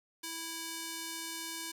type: tone with band-pass filter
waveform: square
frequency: 328.8 Hz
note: E4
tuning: 4 cents flat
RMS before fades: -41 dBFS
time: 0.23-1.72 s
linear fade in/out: 10 ms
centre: 8500 Hz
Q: 0.53
effects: none